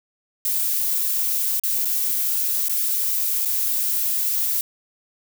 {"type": "noise with dropouts", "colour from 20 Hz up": "violet", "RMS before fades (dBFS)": -22, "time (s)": [0.45, 4.61], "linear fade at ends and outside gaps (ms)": 1, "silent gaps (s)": [[1.597, 1.636], [1.848, 1.854], [2.684, 2.695], [3.45, 3.456]], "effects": []}